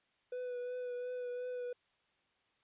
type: tone with vibrato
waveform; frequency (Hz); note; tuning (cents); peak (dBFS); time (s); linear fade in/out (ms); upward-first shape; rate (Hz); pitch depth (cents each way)
triangle; 495; B4; +4; -36; 0.32-1.73; 5; triangle; 2.8; 24
effects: white hiss -75 dBFS RMS until 2.63 s + resampled to 8000 Hz